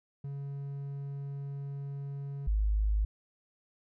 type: tone pair in turn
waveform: triangle / sine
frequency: 140 / 52.24 Hz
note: C#3 / G#1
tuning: +18 / +11 cents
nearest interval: octave + perfect fourth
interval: 1707 cents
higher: first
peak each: -34 / -25 dBFS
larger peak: second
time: 0.24-2.47 / 2.47-3.05 s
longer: first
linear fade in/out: 5 ms
effects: none